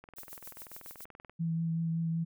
click train, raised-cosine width 0.5 ms, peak -34 dBFS, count 27, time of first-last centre 0.04-1.296 s, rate 20.7 Hz
violet noise with tremolo, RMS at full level -45 dBFS, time 0.16-1.05 s, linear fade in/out 10 ms, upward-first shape triangle, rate 7.2 Hz, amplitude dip 80%
sine tone with vibrato, 164.81 Hz, E3, in tune, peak -29 dBFS, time 1.39-2.25 s, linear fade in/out 20 ms, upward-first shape triangle, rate 5.3 Hz, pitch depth 17 cents each way
effects none

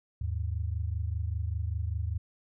sine tone pair together, 77.78 / 102.87 Hz, D#2 / G#2, 0 / -16 cents, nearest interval perfect fourth, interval 484 cents, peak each -31 / -33 dBFS, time 0.21-2.18 s, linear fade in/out 5 ms, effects none

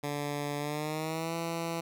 10% pulse tone with pitch glide, 145.2 to 166.79 Hz, D3 to E3, -19 to +21 cents, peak -24 dBFS, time 0.03-1.81 s, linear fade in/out 10 ms, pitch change +240 cents, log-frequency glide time 0.58-1.35 s, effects none

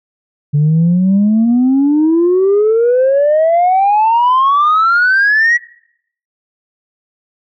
sine exponential sweep, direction up, 143.4 to 1942 Hz, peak -6 dBFS, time 0.53-5.58 s, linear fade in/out 20 ms, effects noise-tail reverb RT60 0.7 s tail -22 dB re dry + tanh soft clip ceiling -5 dBFS

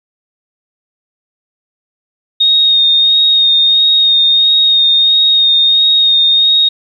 sine tone with vibrato, 3711 Hz, A#7, 9 cents flat, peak -6 dBFS, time 2.4-6.69 s, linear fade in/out 10 ms, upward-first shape sine, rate 1.5 Hz, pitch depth 20 cents each way, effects 8-bit

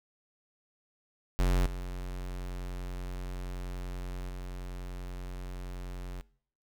square tone with level steps, 45.23 Hz, F#1, 39 cents flat, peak -24 / -36 / -38 dBFS, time 1.39-6.21 s, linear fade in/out 0 ms, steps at 1.66 / 4.29 s, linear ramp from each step 5 ms, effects noise-tail reverb RT60 0.6 s tail -22 dB re dry

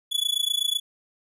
45% pulse tone with amplitude modulation, 3417 Hz, G#7, 49 cents sharp, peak -19 dBFS, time 0.11-0.8 s, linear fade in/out 20 ms, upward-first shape sine, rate 28 Hz, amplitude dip 95%, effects resampled to 32000 Hz

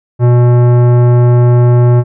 sine tone with tanh clipping, 121.7 Hz, B2, 25 cents flat, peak -6 dBFS, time 0.19-2.04 s, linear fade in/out 50 ms, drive 16 dB, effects none

